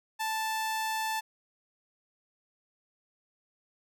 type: tone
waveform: sawtooth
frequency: 880 Hz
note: A5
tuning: in tune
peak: -26 dBFS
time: 0.19-1.21 s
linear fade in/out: 20 ms
effects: none